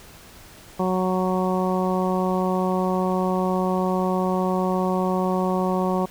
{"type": "harmonic tone", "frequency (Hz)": 185, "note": "F#3", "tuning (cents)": 0, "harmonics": [1, 2, 3, 4, 5, 6], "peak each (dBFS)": [-23, -26, -28, -29, -30, -31], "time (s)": [0.79, 6.06], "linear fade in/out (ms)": 10, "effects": ["pink hiss -46 dBFS RMS until 6.1 s"]}